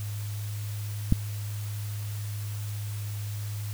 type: click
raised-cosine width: 5 ms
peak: -7 dBFS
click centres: 1.124 s
effects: added 104 Hz sine -31 dBFS peak until 3.73 s + white hiss -45 dBFS RMS until 3.73 s